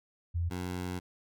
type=tone pair in turn; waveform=sine / 15% pulse; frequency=85.5 / 90.29 Hz; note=F2 / F#2; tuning=-36 / -42 cents; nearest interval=minor second; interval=94 cents; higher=second; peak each=-28 dBFS; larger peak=neither; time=0.34-0.5 / 0.5-1 s; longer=second; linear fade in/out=20 ms; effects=none